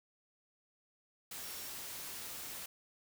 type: tone in noise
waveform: sine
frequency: 5540 Hz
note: F8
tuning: 15 cents flat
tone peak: -54 dBFS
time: 1.43-1.68 s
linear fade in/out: 5 ms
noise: white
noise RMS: -45 dBFS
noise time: 1.31-2.66 s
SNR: -12 dB
effects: none